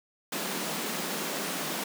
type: high-pass noise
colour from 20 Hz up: pink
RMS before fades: -33 dBFS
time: 0.32-1.84 s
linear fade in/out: 5 ms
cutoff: 160 Hz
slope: 96 dB/octave
effects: none